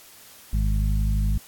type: harmonic tone with a mistuned harmonic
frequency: 51.91 Hz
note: G#1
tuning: in tune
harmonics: 1 / 2 / 3 / 4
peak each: -20 / -28 / -31 / -33 dBFS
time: 0.53-1.38 s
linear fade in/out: 5 ms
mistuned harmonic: 1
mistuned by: +20 cents
effects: white hiss -48 dBFS RMS until 1.47 s + AAC 64 kbps